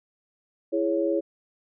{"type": "chord", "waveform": "sine", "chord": "C# minor", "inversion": "first", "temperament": "just", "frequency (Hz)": [332.6, 415.8, 554.4], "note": ["E4", "G#4", "C#5"], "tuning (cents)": [16, 2, 0], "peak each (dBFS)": [-25, -28, -26], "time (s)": [0.72, 1.21], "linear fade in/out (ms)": 20, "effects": []}